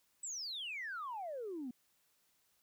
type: exponential sweep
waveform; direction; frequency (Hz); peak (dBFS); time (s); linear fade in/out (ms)
sine; down; 8040 to 235.1; -39; 0.23-1.71; 5
effects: tanh soft clip ceiling -36 dBFS + white hiss -75 dBFS RMS until 2.62 s